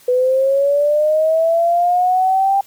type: linear sweep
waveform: sine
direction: up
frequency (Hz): 493.9 to 794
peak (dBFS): -11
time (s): 0.08-2.61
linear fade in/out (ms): 5
effects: white hiss -47 dBFS RMS until 2.66 s + MP3 96 kbps